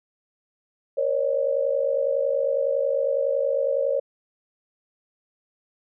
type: tone cluster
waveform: sine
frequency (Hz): 475.2 / 547 / 597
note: A#4 / C#5 / D5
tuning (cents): +33 / -23 / +28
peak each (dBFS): -28 / -22 / -27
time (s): 0.97-4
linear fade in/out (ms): 10
effects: none